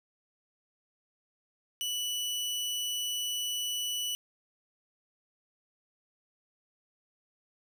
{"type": "tone", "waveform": "sawtooth", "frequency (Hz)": 2960, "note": "F#7", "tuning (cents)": 0, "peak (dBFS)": -28, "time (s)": [1.81, 4.15], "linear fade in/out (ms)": 0, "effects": []}